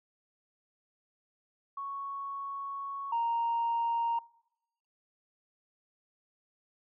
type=tone pair in turn; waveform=sine; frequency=1108.7 / 930.6 Hz; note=C#6 / A#5; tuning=0 / -3 cents; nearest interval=minor third; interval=303 cents; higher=first; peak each=-35 / -26 dBFS; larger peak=second; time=1.77-3.12 / 3.12-4.19 s; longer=first; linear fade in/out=5 ms; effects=noise-tail reverb RT60 0.8 s tail -23 dB re dry + tanh soft clip ceiling -24 dBFS